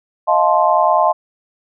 sine chord, F dominant seventh, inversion third, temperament just, 628.6 / 698.5 / 873.1 / 1047.7 Hz, Eb5 / F5 / A5 / C6, +18 / 0 / -14 / +2 cents, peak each -16 dBFS, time 0.27-1.13 s, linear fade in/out 20 ms, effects none

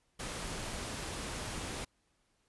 pink noise, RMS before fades -40 dBFS, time 0.19-1.85 s, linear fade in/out 10 ms, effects pink hiss -75 dBFS RMS until 2.48 s + resampled to 24000 Hz

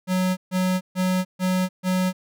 square tone bursts, 184.6 Hz, F#3, 4 cents flat, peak -20 dBFS, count 5, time 0.07-2.13 s, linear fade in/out 50 ms, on 300 ms, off 140 ms, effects none

